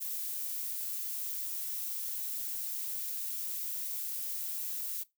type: noise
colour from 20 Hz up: violet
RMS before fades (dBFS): -37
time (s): 0-5.04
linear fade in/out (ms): 20
effects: noise-tail reverb RT60 0.2 s tail -20 dB re dry